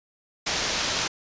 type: low-pass noise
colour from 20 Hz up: white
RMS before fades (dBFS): -27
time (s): 0.46-1.08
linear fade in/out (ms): 10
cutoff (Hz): 6600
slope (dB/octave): 48
effects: resampled to 16000 Hz